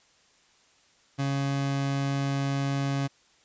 30% pulse tone, 138.59 Hz, C#3, in tune, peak -23 dBFS, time 1.18-3.08 s, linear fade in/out 20 ms, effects white hiss -62 dBFS RMS until 3.44 s + resampled to 16000 Hz

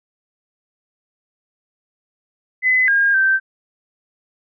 sine tone with pitch steps, 2021 / 1619 / 1558 Hz, B6 / G#6 / G6, +39 / -45 / -11 cents, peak -12 dBFS, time 2.62-3.4 s, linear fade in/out 50 ms, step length 260 ms, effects none

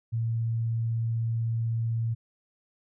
sine tone, 114.5 Hz, A#2, 31 cents flat, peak -25 dBFS, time 0.12-2.15 s, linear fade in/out 20 ms, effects none

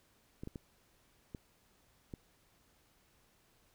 clicks, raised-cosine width 3 ms, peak -30 dBFS, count 5, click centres 0.435 / 0.474 / 0.558 / 1.348 / 2.138 s, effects pink hiss -70 dBFS RMS until 3.74 s

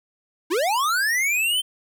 square linear sweep, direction up, 293.7 to 3136 Hz, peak -20 dBFS, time 0.5-1.62 s, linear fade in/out 20 ms, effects none

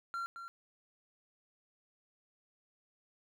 triangle tone with echo, 1373 Hz, F6, 30 cents flat, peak -34 dBFS, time 0.14-0.26 s, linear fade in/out 0 ms, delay 220 ms, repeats 1, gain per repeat -8 dB, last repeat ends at 0.48 s, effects none

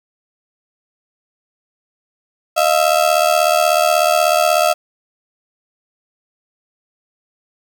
35% pulse ring-modulated tone, 659.3 Hz, E5, in tune, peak -7 dBFS, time 2.56-4.74 s, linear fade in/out 20 ms, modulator 38.2 Hz, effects 8-bit

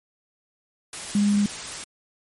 sine tone in noise, 204.5 Hz, G#3, 26 cents flat, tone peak -17 dBFS, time 1.15-1.46 s, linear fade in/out 2 ms, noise white, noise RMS -34 dBFS, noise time 0.93-1.84 s, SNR +14 dB, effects MP3 48 kbps

